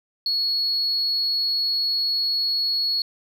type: tone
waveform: sine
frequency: 4352 Hz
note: C#8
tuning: 33 cents flat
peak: -19 dBFS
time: 0.26-3.02 s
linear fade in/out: 2 ms
effects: tanh soft clip ceiling -16 dBFS